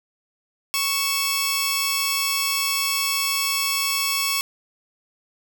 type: tone pair together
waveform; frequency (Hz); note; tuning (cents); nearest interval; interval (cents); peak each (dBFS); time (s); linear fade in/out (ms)
10% pulse; 1108.7 / 2637; C#6 / E7; 0 / 0; octave + minor third; 1500; -15; 0.74-4.41; 0
effects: none